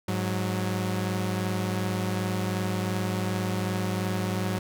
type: tone pair together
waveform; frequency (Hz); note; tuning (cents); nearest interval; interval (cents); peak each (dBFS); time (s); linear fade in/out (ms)
sawtooth; 103.45 / 184.2; G#2 / F#3; -6 / -7; minor seventh; 999; -25; 0.08-4.59; 5
effects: none